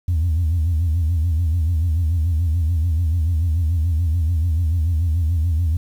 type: tone with vibrato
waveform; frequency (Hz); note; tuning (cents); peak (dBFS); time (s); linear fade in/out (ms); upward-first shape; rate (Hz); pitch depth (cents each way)
sine; 82.41; E2; 0; -14; 0.08-5.77; 5; sine; 6.9; 130
effects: tanh soft clip ceiling -13 dBFS + 8-bit